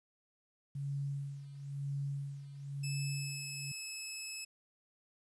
sine tone with tremolo, 140.3 Hz, C#3, 21 cents sharp, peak -34 dBFS, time 0.75-3.72 s, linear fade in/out 5 ms, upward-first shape sine, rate 1 Hz, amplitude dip 75%
10% pulse tone with pitch glide, 2613 to 2595 Hz, E7 to E7, -16 to -28 cents, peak -32 dBFS, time 2.83-4.45 s, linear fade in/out 10 ms, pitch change -12 cents, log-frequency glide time 2.98-3.45 s
effects resampled to 22050 Hz + 11-bit

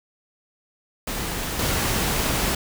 pink noise with level steps, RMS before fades -28 / -23 dBFS, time 1.07-2.55 s, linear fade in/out 5 ms, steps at 1.59 s, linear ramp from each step 2 ms, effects none

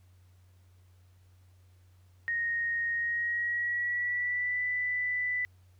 sine tone with pitch glide, 1864 to 1986.3 Hz, A#6 to B6, -1 to +9 cents, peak -28 dBFS, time 2.28-5.45 s, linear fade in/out 0 ms, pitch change +110 cents, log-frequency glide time 2.92-4.62 s, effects added 91 Hz sine -57 dBFS peak until 5.79 s + pink hiss -71 dBFS RMS until 5.79 s

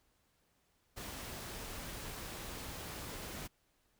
pink noise, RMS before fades -45 dBFS, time 0.96-3.48 s, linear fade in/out 20 ms, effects pink hiss -75 dBFS RMS until 3.99 s

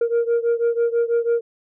sine beating tone pair, 466.2 / 472.3 Hz, A#4 / A#4, 0 / +23 cents, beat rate 6.1 Hz, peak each -17 / -19 dBFS, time 0.01-1.41 s, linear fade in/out 5 ms, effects tanh soft clip ceiling -14 dBFS

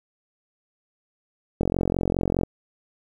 click train, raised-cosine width 2 ms, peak -9 dBFS, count 38, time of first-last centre 1.61-2.434 s, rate 44.9 Hz, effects 8-bit

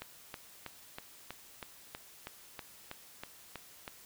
click train, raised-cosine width 0.3 ms, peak -25 dBFS, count 13, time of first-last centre 0.02-3.879 s, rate 3.11 Hz, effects white hiss -56 dBFS RMS until 4.05 s

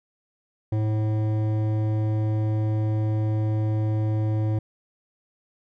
sine tone with hard clipping, 108.1 Hz, A2, 30 cents flat, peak -23 dBFS, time 0.72-4.59 s, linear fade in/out 5 ms, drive 12 dB, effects none

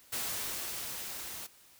white noise with level ramp, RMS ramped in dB -35 to -43 dBFS, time 0.12-1.47 s, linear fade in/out 10 ms, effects white hiss -60 dBFS RMS until 1.79 s

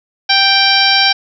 harmonic tone, 784 Hz, G5, in tune, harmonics 1 / 2 / 3 / 4 / 5 / 6 / 7, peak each -16 / -16 / -16 / -16 / -16 / -16 / -16 dBFS, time 0.29-1.13 s, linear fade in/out 10 ms, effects none

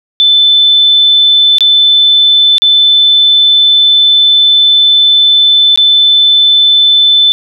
sine tone with dropouts, 3520 Hz, A7, in tune, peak -3 dBFS, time 0.2-7.32 s, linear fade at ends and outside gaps 0 ms, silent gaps 1.584-1.607 / 2.582-2.62 / 5.759-5.775 s, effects none

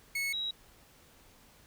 40% pulse / sine tone pair in turn, 2200 / 3852 Hz, C#7 / B7, -14 / -44 cents, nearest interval minor seventh, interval 970 cents, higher second, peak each -30 / -32 dBFS, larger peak first, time 0.15-0.33 / 0.33-0.51 s, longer neither, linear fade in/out 5 ms, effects pink hiss -60 dBFS RMS until 1.66 s

